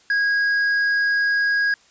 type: tone with tanh clipping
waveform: sine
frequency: 1645 Hz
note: G#6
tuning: 17 cents flat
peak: -18 dBFS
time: 0.1-1.74 s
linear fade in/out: 2 ms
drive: 6 dB
effects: white hiss -55 dBFS RMS until 1.9 s + resampled to 16000 Hz